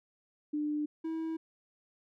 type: tone pair in turn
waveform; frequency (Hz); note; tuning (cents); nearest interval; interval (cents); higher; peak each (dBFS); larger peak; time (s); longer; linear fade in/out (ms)
sine / triangle; 298.5 / 323.1; D4 / E4; +28 / -35; minor second; 137; second; -30 / -31; first; 0.53-0.86 / 1.04-1.37; neither; 10
effects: none